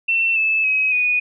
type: tone with pitch steps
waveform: sine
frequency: 2693 / 2618 / 2545 / 2474 Hz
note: E7 / E7 / D#7 / D#7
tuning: +36 / -13 / +39 / -10 cents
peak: -15 dBFS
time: 0.08-1.2 s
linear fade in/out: 10 ms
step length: 280 ms
effects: none